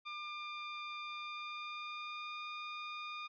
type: tone with pitch glide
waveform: 20% pulse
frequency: 1198 to 1215.4 Hz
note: D6 to D#6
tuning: +34 to -41 cents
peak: -37 dBFS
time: 0.05-3.28 s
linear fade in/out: 20 ms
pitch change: +25 cents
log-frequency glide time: 1.01-2.44 s
effects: resampled to 11025 Hz